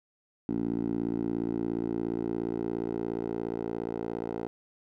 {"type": "tone with band-pass filter sweep", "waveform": "10% pulse", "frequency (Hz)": 57.1, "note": "A#1", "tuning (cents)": -35, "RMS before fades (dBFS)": -32, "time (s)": [0.49, 4.47], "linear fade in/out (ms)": 0, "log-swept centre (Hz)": [280, 490], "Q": 2.6, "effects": []}